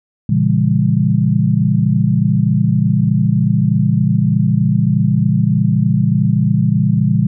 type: chord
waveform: sine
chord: A# diminished seventh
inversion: none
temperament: just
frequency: 116.54 / 139.85 / 167.82 / 201.4 Hz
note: A#2 / C#3 / E3 / G3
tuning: 0 / +16 / +31 / +47 cents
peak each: -16 dBFS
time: 0.29-7.27 s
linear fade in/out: 5 ms
effects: none